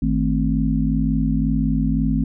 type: harmonic tone with a mistuned harmonic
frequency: 52.8 Hz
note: G#1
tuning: 29 cents sharp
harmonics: 1 / 3 / 4 / 5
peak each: -22 / -22 / -22 / -22 dBFS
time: 0.02-2.24 s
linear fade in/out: 5 ms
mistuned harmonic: 4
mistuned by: +86 cents
effects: none